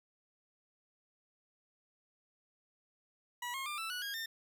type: tone with pitch steps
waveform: 20% pulse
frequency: 970 / 1076.3 / 1194.2 / 1325.1 / 1470.2 / 1631.3 / 1810.1 Hz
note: B5 / C6 / D6 / E6 / F#6 / G#6 / A6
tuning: -31 / +49 / +29 / +9 / -11 / -31 / +49 cents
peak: -33 dBFS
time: 3.42-4.26 s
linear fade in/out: 5 ms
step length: 120 ms
effects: none